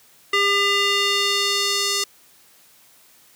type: tone with band-pass filter sweep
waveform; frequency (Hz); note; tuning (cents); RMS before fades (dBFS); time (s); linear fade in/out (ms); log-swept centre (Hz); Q
square; 401.1; G4; +40; -20; 0.33-2.04; 5; 2300 to 5600; 1.4
effects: white hiss -53 dBFS RMS until 3.35 s + high-pass 80 Hz 12 dB/octave